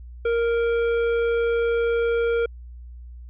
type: tone with tanh clipping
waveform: sine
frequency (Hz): 466.2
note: A#4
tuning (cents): 0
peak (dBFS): -21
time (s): 0.25-2.46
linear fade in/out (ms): 5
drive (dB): 13
effects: added 60 Hz sine -37 dBFS peak until 3.29 s + resampled to 8000 Hz